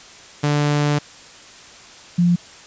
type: tone pair in turn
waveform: sawtooth / sine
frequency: 146.83 / 174.54 Hz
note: D3 / F3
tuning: 0 / -1 cents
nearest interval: minor third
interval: 299 cents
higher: second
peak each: -12 dBFS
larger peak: neither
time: 0.43-0.99 / 2.18-2.36 s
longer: first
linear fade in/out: 10 ms
effects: white hiss -42 dBFS RMS until 2.66 s + resampled to 16000 Hz